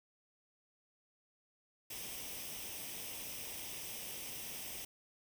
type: noise with comb filter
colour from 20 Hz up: white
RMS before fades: -45 dBFS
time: 1.9-4.85 s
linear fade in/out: 5 ms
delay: 0.35 ms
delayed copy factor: +0.6
effects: none